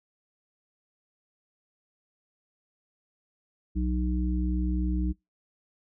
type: harmonic tone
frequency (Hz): 61.74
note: B1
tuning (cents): 0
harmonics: 1 / 3 / 5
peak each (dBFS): -26 / -31 / -33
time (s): 3.75-5.13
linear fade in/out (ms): 20
effects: noise-tail reverb RT60 0.2 s tail -26 dB re dry